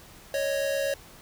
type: tone pair together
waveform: square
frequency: 554.4 / 622.3 Hz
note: C#5 / D#5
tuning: 0 / 0 cents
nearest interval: major second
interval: 200 cents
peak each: -27 / -33 dBFS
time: 0.34-0.94 s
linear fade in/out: 2 ms
effects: pink hiss -50 dBFS RMS until 1.21 s